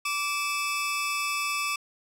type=tone pair together; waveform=sawtooth; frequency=1163 / 2611 Hz; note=D6 / E7; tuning=-17 / -17 cents; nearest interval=octave + major second; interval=1400 cents; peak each=-26 dBFS; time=0.05-1.76 s; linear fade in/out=5 ms; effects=low-pass 12000 Hz 12 dB/octave